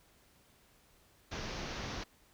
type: low-pass noise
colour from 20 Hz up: pink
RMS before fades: -41 dBFS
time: 1.31-2.04 s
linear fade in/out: 10 ms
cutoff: 6400 Hz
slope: 96 dB/octave
effects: pink hiss -66 dBFS RMS until 2.33 s